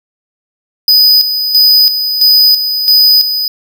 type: tone with tremolo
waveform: square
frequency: 4985 Hz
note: D#8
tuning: 2 cents sharp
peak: -4 dBFS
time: 0.88-3.48 s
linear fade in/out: 2 ms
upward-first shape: square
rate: 1.5 Hz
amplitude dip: 60%
effects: none